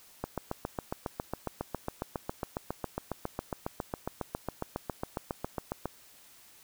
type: click train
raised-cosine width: 1 ms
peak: -18 dBFS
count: 42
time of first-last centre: 0.24-5.856 s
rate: 7.3 Hz
effects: white hiss -57 dBFS RMS until 6.63 s